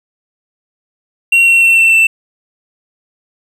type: tone with pitch steps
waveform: triangle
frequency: 2741 / 2724 / 2706 / 2689 / 2672 Hz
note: F7 / F7 / E7 / E7 / E7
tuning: -33 / -44 / +45 / +34 / +23 cents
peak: -4 dBFS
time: 1.32-2.07 s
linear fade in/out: 5 ms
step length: 150 ms
effects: none